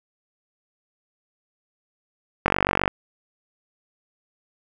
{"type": "click train", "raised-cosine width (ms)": 0.5, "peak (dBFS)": -3, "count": 21, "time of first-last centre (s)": [2.46, 2.878], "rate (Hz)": 47.8, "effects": ["7-bit"]}